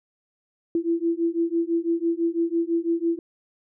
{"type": "beating tone pair", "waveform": "sine", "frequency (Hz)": [332.4, 338.4], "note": ["E4", "E4"], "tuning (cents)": [15, 45], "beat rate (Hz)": 6, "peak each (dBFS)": [-24, -24], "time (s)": [0.75, 3.19], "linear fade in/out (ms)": 2, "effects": []}